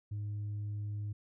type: tone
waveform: sine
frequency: 103.83 Hz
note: G#2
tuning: in tune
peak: -33 dBFS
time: 0.11-1.13 s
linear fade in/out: 10 ms
effects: tanh soft clip ceiling -34 dBFS